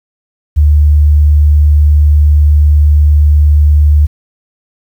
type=tone; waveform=sine; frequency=74.3 Hz; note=D2; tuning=21 cents sharp; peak=-3 dBFS; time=0.56-4.07 s; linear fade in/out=20 ms; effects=7-bit